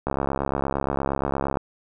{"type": "click train", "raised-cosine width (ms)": 1, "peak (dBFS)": -10, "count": 104, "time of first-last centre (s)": [0.07, 1.571], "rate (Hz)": 68.6, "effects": []}